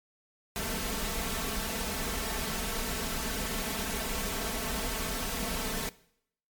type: noise with comb filter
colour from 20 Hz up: pink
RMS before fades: -33 dBFS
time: 0.56-5.89 s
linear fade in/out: 0 ms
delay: 4.5 ms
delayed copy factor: +0.75
effects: noise-tail reverb RT60 0.7 s tail -20 dB re dry + MP3 96 kbps